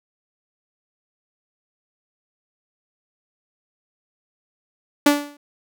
sawtooth tone with exponential decay, 290 Hz, D4, 22 cents flat, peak -5 dBFS, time 5.06-5.37 s, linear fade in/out 5 ms, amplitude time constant 67 ms, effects none

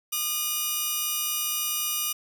5% pulse tone pair together, 1223.1 / 2909 Hz, D#6 / F#7, -30 / -30 cents, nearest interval octave + minor third, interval 1500 cents, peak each -19 dBFS, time 0.12-2.13 s, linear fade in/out 10 ms, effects none

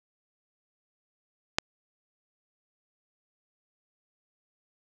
click, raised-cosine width 0.2 ms, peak -5 dBFS, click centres 1.585 s, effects none

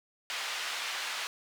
white band-pass noise, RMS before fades -36 dBFS, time 0.3-1.27 s, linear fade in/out 0 ms, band 920 to 3700 Hz, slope 12 dB/octave, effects none

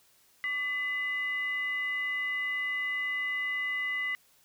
sine tone with frequency modulation, 2008 Hz, B6, 28 cents sharp, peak -29 dBFS, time 0.44-4.15 s, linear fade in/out 0 ms, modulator 862 Hz, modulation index 0.37, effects white hiss -64 dBFS RMS until 4.44 s

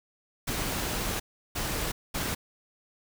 pink noise bursts at uneven times, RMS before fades -31 dBFS, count 3, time 0.47-1.2 / 1.55-1.92 / 2.14-2.35 s, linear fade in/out 10 ms, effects none

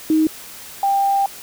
sine tone pair in turn, 314.2 / 791.7 Hz, D#4 / G5, +17 / +17 cents, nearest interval octave + major third, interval 1600 cents, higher second, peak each -12 / -14 dBFS, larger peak first, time 0.1-0.27 / 0.83-1.26 s, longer second, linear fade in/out 2 ms, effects white hiss -37 dBFS RMS until 1.42 s

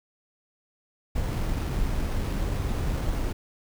brown noise with sample-and-hold, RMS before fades -27 dBFS, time 1.15-3.33 s, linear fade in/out 10 ms, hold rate 7350 Hz, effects none

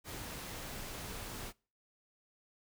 pink noise, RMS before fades -44 dBFS, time 0.04-1.53 s, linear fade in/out 50 ms, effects noise-tail reverb RT60 0.4 s tail -26 dB re dry

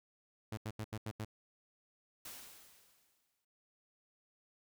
sawtooth tone bursts, 108.6 Hz, A2, 22 cents flat, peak -35 dBFS, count 6, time 0.52-1.248 s, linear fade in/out 5 ms, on 53 ms, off 82 ms
white noise with exponential decay, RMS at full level -47 dBFS, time 2.25-3.45 s, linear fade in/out 5 ms, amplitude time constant 260 ms
effects none

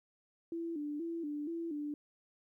sine tone with vibrato, 313.8 Hz, D#4, 15 cents sharp, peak -36 dBFS, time 0.52-1.94 s, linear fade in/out 2 ms, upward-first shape square, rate 2.1 Hz, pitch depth 110 cents each way, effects 13-bit

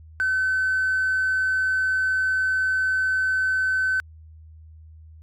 sine tone with hard clipping, 1524 Hz, G6, 49 cents flat, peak -20 dBFS, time 0.2-4 s, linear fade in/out 0 ms, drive 1 dB, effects added 79 Hz sine -43 dBFS peak until 5.22 s + AAC 64 kbps

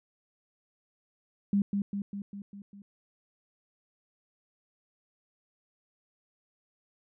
sine tone with echo, 200.7 Hz, G3, 41 cents sharp, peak -22 dBFS, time 1.53-1.62 s, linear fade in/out 2 ms, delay 200 ms, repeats 6, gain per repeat -4 dB, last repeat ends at 2.82 s, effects none

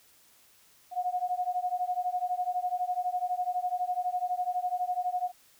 sine beating tone pair, 718 / 730 Hz, F5 / F#5, +48 / -24 cents, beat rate 12 Hz, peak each -31 dBFS, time 0.91-5.32 s, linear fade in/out 50 ms, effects white hiss -61 dBFS RMS until 5.59 s

